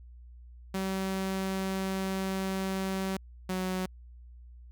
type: tone pair in turn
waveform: sawtooth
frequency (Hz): 191.1 / 185.55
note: G3 / F#3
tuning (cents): -44 / +5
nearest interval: minor second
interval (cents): 51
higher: first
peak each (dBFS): -26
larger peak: neither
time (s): 0.74-3.17 / 3.49-3.86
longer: first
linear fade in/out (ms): 5
effects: added 60 Hz sine -47 dBFS peak until 4.71 s